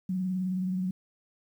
sine tone with vibrato, 185 Hz, F#3, in tune, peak -27 dBFS, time 0.09-0.91 s, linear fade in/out 5 ms, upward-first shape triangle, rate 19 Hz, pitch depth 53 cents each way, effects 10-bit

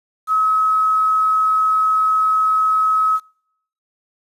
sine tone with quantisation, 1282 Hz, E6, 49 cents flat, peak -13 dBFS, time 0.27-3.2 s, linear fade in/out 50 ms, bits 7, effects noise-tail reverb RT60 0.7 s tail -26 dB re dry + resampled to 32000 Hz

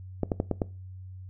clicks, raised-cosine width 2 ms, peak -12 dBFS, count 5, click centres 0.233 / 0.318 / 0.401 / 0.513 / 0.618 s, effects noise-tail reverb RT60 0.3 s tail -20 dB re dry + added 93 Hz sine -40 dBFS peak until 1.29 s

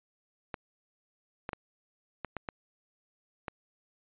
clicks, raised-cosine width 0.5 ms, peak -20 dBFS, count 7, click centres 0.542 / 1.491 / 1.532 / 2.247 / 2.367 / 2.488 / 3.482 s, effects resampled to 8000 Hz

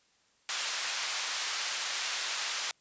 white band-pass noise, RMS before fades -34 dBFS, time 0.49-2.71 s, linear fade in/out 0 ms, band 950 to 6200 Hz, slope 12 dB/octave, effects white hiss -68 dBFS RMS until 2.8 s + resampled to 16000 Hz

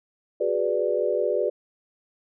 sine chord, G# half-diminished seventh, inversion third, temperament equal, 370 / 415.3 / 493.9 / 587.3 Hz, F#4 / G#4 / B4 / D5, 0 / 0 / 0 / 0 cents, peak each -28 / -27 / -26 / -26 dBFS, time 0.4-1.5 s, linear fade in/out 10 ms, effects none

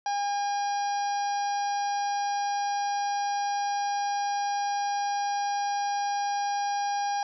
harmonic tone, 811 Hz, G#5, 41 cents flat, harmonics 1 / 2 / 3 / 4 / 5 / 6 / 7, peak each -26 / -39 / -46 / -47 / -48 / -43 / -42 dBFS, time 0.06-7.23 s, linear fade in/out 2 ms, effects none

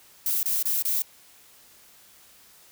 violet noise bursts, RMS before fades -25 dBFS, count 4, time 0.26-1.021 s, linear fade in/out 2 ms, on 170 ms, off 27 ms, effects white hiss -54 dBFS RMS until 2.71 s

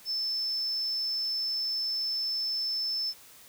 sine tone, 5274 Hz, E8, in tune, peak -28 dBFS, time 0.05-3.14 s, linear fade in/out 50 ms, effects white hiss -53 dBFS RMS until 3.48 s

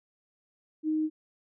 sine tone, 311.1 Hz, D#4, in tune, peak -25 dBFS, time 0.83-1.1 s, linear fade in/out 50 ms, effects none

